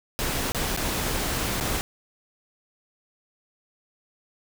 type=noise with dropouts; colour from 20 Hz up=pink; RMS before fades=-27 dBFS; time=0.19-1.81 s; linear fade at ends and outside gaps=0 ms; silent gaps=0.52-0.547 / 0.764-0.774 / 1.601-1.609 s; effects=none